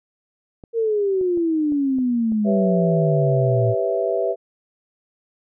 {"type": "clicks", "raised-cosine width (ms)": 2, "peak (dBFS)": -26, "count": 6, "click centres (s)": [0.638, 1.212, 1.374, 1.722, 1.986, 2.321]}
{"type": "exponential sweep", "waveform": "sine", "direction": "down", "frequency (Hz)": [466.2, 112.2], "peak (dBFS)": -17, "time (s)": [0.73, 3.75], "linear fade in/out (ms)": 50}
{"type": "chord", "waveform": "sine", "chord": "C# half-diminished seventh", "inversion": "second", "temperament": "equal", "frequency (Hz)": [392, 493.9, 554.4, 659.3], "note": ["G4", "B4", "C#5", "E5"], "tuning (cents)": [0, 0, 0, 0], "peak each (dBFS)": [-24, -24, -28, -22], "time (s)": [2.44, 4.36], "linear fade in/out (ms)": 50}
{"effects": []}